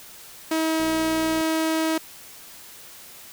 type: tone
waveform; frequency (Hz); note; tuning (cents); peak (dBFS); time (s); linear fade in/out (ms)
sawtooth; 320; D#4; +49; -17; 0.51-1.98; 5
type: click train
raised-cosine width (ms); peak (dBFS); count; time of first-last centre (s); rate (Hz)
2; -26; 38; 0.8-1.41; 60.7
effects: white hiss -44 dBFS RMS until 3.32 s